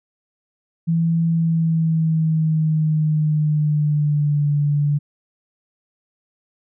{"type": "tone with pitch glide", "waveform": "sine", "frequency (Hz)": [165.6, 145.84], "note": ["E3", "D3"], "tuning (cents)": [8, -12], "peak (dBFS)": -15, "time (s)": [0.87, 4.99], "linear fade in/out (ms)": 20, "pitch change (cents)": -220, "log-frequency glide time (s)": [1.27, 4.48], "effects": []}